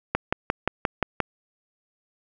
click train, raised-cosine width 0.5 ms, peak -6 dBFS, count 7, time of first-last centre 0.15-1.203 s, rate 5.7 Hz, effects none

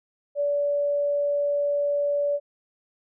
sine tone, 576 Hz, D5, 34 cents flat, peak -21 dBFS, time 0.35-2.4 s, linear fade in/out 50 ms, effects none

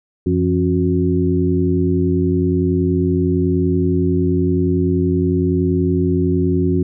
harmonic tone with a mistuned harmonic, 90.7 Hz, F#2, 34 cents flat, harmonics 1 / 2 / 3 / 4, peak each -19 / -19 / -19 / -19 dBFS, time 0.26-6.83 s, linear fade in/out 5 ms, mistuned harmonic 2, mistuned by -95 cents, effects none

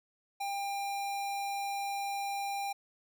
square tone, 798 Hz, G5, 31 cents sharp, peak -34 dBFS, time 0.4-2.73 s, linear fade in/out 10 ms, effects none

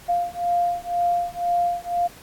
sine beating tone pair, 698.5 / 700.5 Hz, F5 / F5, 0 / +5 cents, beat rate 2 Hz, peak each -23 dBFS, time 0.08-2.08 s, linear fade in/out 20 ms, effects pink hiss -46 dBFS RMS until 2.22 s + AAC 64 kbps

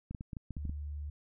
clicks, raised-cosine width 5 ms, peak -28 dBFS, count 9, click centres 0.11 / 0.148 / 0.209 / 0.332 / 0.368 / 0.507 / 0.568 / 0.653 / 0.695 s
sine tone, 73.42 Hz, D2, in tune, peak -37 dBFS, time 0.57-1.1 s, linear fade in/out 5 ms
effects none

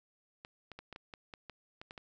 clicks, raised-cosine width 0.3 ms, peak -30 dBFS, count 11, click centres 0.449 / 0.717 / 0.79 / 0.927 / 0.961 / 1.138 / 1.338 / 1.497 / 1.815 / 1.909 / 1.978 s, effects resampled to 16000 Hz + 10-bit

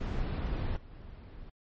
brown noise with level steps, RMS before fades -32 / -50 / -47 dBFS, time 0-1.5 s, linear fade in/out 10 ms, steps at 0.76 / 0.91 s, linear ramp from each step 10 ms, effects low-pass 4000 Hz 12 dB/octave + MP3 32 kbps

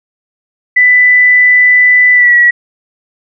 sine tone with pitch glide, 1990 to 1927.8 Hz, B6 to B6, +13 to -42 cents, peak -3 dBFS, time 0.76-2.51 s, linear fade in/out 10 ms, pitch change -55 cents, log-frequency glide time 2.13-2.35 s, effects none

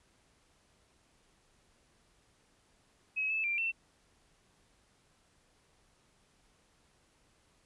sine tone with pitch steps, 2558 / 2616 / 2370 / 2688 Hz, D#7 / E7 / D7 / E7, +47 / -14 / +15 / +33 cents, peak -30 dBFS, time 3.16-3.72 s, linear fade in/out 20 ms, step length 140 ms, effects pink hiss -69 dBFS RMS until 7.65 s + resampled to 24000 Hz

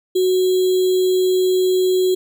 sine tone with sample-and-hold, 370 Hz, F#4, in tune, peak -13 dBFS, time 0.15-2.15 s, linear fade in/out 10 ms, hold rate 3675 Hz, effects none

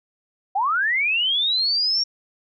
sine linear sweep, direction up, 733 to 5588 Hz, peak -18 dBFS, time 0.55-2.04 s, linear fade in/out 10 ms, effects none

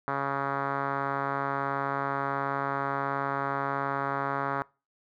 5% pulse tone with low-pass filter, 138.59 Hz, C#3, in tune, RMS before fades -30 dBFS, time 0.08-4.62 s, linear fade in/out 0 ms, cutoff 1300 Hz, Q 2, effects noise-tail reverb RT60 0.3 s tail -23 dB re dry

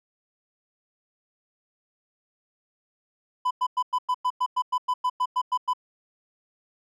triangle tone bursts, 1001 Hz, B5, 23 cents sharp, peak -19 dBFS, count 15, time 3.45-5.735 s, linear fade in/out 10 ms, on 59 ms, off 100 ms, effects none

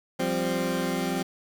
20% pulse chord, F suspended second, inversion none, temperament equal, 174.61 / 196 / 261.6 Hz, F3 / G3 / C4, 0 / 0 / 0 cents, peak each -25 / -27 / -24 dBFS, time 0.19-1.23 s, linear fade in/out 10 ms, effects 8-bit

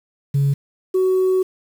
sine tone pair in turn, 140 / 373.8 Hz, C#3 / F#4, +18 / +18 cents, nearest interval octave + perfect fourth, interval 1700 cents, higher second, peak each -12 dBFS, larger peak neither, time 0.34-0.54 / 0.94-1.43 s, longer second, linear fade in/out 10 ms, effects tanh soft clip ceiling -12 dBFS + 7-bit

